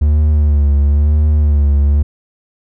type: tone with vibrato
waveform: triangle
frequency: 73.42 Hz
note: D2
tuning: in tune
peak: -6 dBFS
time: 0.01-2.03 s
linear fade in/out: 10 ms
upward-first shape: sine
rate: 1 Hz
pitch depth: 57 cents each way
effects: none